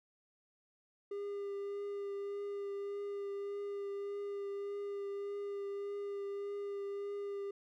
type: tone with vibrato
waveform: triangle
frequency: 402.5 Hz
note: G4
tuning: 46 cents sharp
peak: -36 dBFS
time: 1.11-7.51 s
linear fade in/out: 5 ms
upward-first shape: triangle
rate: 1.7 Hz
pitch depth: 16 cents each way
effects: none